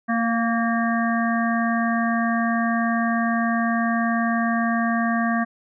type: harmonic tone with a mistuned harmonic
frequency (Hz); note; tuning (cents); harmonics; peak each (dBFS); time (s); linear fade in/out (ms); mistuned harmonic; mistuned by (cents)
229.8; A#3; -25; 1 / 3 / 5 / 7 / 8; -21 / -26 / -28 / -29 / -30; 0.08-5.45; 20; 3; +19
effects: none